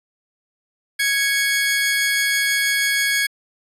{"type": "tone pair together", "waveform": "sawtooth", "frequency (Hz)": [1661.2, 2217], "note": ["G#6", "C#7"], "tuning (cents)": [0, 0], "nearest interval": "perfect fourth", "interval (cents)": 500, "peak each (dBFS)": [-16, -17], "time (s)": [0.99, 3.27], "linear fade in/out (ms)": 10, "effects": ["resampled to 32000 Hz"]}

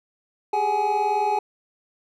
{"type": "tone cluster", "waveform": "triangle", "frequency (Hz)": [401, 419.7, 759, 842], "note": ["G4", "G#4", "F#5", "G#5"], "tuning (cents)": [39, 18, 44, 24], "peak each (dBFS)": [-28, -27, -27, -19], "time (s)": [0.53, 1.39], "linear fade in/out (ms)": 5, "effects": []}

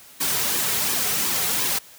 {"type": "noise with flanger", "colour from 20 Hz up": "white", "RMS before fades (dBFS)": -23, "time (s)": [0.2, 1.79], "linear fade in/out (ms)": 10, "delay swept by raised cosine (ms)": [1.4, 3.6], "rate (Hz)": 2.8, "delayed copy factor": -0.6, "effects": ["white hiss -47 dBFS RMS until 1.98 s", "high-pass 60 Hz 12 dB/octave"]}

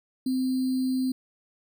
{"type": "tone with sample-and-hold", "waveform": "sine", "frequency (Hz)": 258.9, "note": "C4", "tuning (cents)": -18, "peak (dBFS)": -23, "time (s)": [0.26, 1.12], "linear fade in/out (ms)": 5, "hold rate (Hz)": 4410, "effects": []}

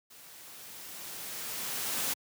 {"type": "noise with level ramp", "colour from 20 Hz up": "white", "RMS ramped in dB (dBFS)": [-53, -31], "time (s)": [0.1, 2.14], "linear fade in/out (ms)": 10, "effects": ["high-pass 100 Hz 12 dB/octave"]}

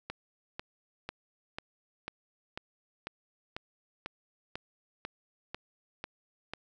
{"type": "click train", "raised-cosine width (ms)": 0.3, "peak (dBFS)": -21, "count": 14, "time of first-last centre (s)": [0.1, 6.536], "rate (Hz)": 2.02, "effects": []}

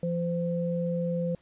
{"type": "tone pair together", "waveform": "sine", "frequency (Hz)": [171.3, 514.6], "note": ["F3", "C5"], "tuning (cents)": [-33, -29], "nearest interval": "octave + perfect fifth", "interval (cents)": 1904, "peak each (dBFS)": [-28, -30], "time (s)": [0.03, 1.35], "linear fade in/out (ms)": 2, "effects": ["pink hiss -64 dBFS RMS until 1.41 s", "resampled to 8000 Hz"]}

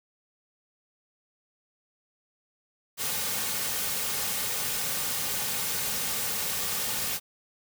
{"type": "noise with comb filter", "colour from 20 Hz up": "white", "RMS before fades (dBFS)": -30, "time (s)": [2.97, 7.2], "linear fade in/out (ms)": 50, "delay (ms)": 3, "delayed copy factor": -0.5, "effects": []}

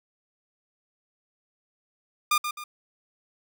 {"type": "tone with echo", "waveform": "sawtooth", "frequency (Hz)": 1208, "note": "D6", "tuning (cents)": 48, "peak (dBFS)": -16, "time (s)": [2.31, 2.38], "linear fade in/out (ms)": 5, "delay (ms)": 130, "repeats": 2, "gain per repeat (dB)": -8, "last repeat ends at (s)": 2.64, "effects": []}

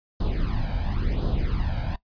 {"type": "noise with flanger", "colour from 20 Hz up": "brown", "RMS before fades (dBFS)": -25, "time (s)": [0.2, 1.96], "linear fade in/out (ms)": 5, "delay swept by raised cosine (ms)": [0.22, 1.32], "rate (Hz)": 0.94, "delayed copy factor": 0.8, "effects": ["noise-tail reverb RT60 0.1 s tail -19 dB re dry", "resampled to 11025 Hz"]}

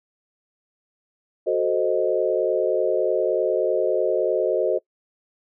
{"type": "chord", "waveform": "sine", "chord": "F# diminished seventh", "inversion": "none", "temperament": "equal", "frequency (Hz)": [370, 440, 523.3, 622.3], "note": ["F#4", "A4", "C5", "Eb5"], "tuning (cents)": [0, 0, 0, 0], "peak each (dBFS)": -24, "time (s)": [1.46, 4.79], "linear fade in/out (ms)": 20, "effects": ["noise-tail reverb RT60 0.1 s tail -23 dB re dry"]}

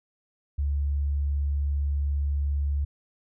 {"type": "tone", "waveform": "sine", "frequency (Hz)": 71.3, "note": "C#2", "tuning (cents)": 49, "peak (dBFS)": -23, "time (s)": [0.58, 2.85], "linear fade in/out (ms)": 10, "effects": []}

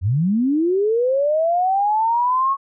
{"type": "linear sweep", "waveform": "sine", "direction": "up", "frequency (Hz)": [81.8, 1108.7], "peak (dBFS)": -15, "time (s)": [0.01, 2.57], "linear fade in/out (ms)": 50, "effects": []}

